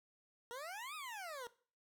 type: exponential two-way sweep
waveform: 20% pulse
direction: up then down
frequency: 460 to 1282 to 460 Hz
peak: -40 dBFS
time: 0.51-1.47 s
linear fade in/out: 0 ms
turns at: 0.95 s
effects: noise-tail reverb RT60 0.4 s tail -18 dB re dry